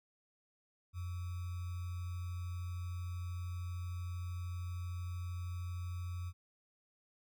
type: tone with sample-and-hold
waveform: sine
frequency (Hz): 88.7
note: F2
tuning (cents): +27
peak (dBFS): -38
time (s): 0.93-6.33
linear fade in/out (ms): 50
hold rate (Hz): 1225
effects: none